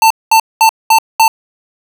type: tone bursts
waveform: square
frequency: 892 Hz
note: A5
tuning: 23 cents sharp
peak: -5 dBFS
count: 5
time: 0.02-1.28 s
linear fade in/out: 2 ms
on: 84 ms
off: 210 ms
effects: none